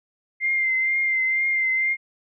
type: tone with vibrato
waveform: sine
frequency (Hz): 2093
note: C7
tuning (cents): 0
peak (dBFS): -19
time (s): 0.4-1.97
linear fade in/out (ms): 50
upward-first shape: triangle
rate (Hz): 2.1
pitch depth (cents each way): 32
effects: none